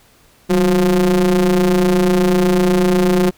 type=ring-modulated tone; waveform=square; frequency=87.31 Hz; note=F2; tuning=in tune; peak=-9 dBFS; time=0.49-3.31 s; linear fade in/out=20 ms; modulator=276 Hz; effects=pink hiss -51 dBFS RMS until 3.37 s